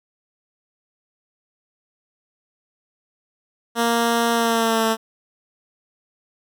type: tone with pitch glide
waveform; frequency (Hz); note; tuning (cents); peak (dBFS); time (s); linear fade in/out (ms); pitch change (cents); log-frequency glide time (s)
10% pulse; 233.1 to 223.3; A#3 to A3; 0 to +26; -9; 3.75-4.97; 50; -74; 4.32-4.85
effects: none